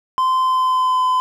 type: tone with pitch glide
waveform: triangle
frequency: 1034 to 1017.4 Hz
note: C6 to C6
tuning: -21 to -49 cents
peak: -12 dBFS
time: 0.18-1.2 s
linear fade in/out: 0 ms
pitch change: -28 cents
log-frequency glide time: 0.4-1.04 s
effects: none